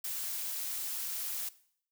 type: noise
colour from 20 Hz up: blue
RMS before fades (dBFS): -37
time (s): 0.04-1.49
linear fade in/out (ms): 5
effects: noise-tail reverb RT60 0.6 s tail -18 dB re dry